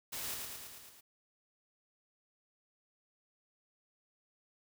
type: noise with echo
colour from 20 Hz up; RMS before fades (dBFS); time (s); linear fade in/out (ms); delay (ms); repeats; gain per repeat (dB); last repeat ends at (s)
white; -41; 0.12-0.35; 10; 110; 6; -3; 1.01
effects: none